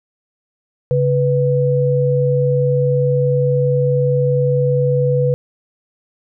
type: tone pair together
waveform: sine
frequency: 138.59 / 493.9 Hz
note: C#3 / B4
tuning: 0 / 0 cents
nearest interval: octave + minor seventh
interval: 2200 cents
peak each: -15 dBFS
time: 0.91-5.34 s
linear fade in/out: 0 ms
effects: none